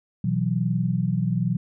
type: chord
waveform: sine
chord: B suspended fourth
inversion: none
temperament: equal with one note detuned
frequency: 123.47 / 163.86 / 185 Hz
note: B2 / E3 / F#3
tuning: 0 / -10 / 0 cents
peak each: -25 dBFS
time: 0.24-1.57 s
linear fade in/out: 5 ms
effects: none